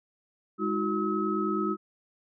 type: tone cluster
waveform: sine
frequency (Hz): 206.3 / 319.9 / 369.3 / 1283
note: G#3 / D#4 / F#4 / E6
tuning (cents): -11 / +48 / -3 / -47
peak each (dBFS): -31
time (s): 0.58-1.77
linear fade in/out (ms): 50
effects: none